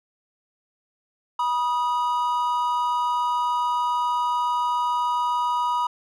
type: tone pair together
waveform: triangle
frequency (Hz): 971.6 / 1244.5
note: B5 / D#6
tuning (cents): -29 / 0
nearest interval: major third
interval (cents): 429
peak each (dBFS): -20 / -25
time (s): 1.39-5.87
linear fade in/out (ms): 5
effects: none